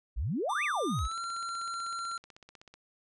sine exponential two-way sweep, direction up then down, 46.56 to 2685 to 46.56 Hz, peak -29 dBFS, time 0.16-1.08 s, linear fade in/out 20 ms, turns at 0.64 s
square tone with pitch glide, 1191 to 1368.1 Hz, D6 to F6, +24 to -36 cents, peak -35 dBFS, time 0.49-2.18 s, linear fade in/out 10 ms, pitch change +240 cents, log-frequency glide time 0.85-1.19 s
click train, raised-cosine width 0.2 ms, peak -34 dBFS, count 29, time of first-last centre 0.99-2.74 s, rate 16 Hz
effects resampled to 24000 Hz

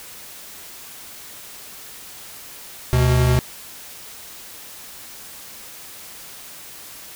square tone pair together, 73.14 / 125.4 Hz, D2 / B2, -7 / +27 cents, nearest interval major sixth, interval 934 cents, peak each -20 / -16 dBFS, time 2.93-3.39 s, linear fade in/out 0 ms, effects white hiss -39 dBFS RMS until 7.15 s

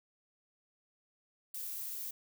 violet noise, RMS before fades -41 dBFS, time 1.54-2.11 s, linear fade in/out 5 ms, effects none

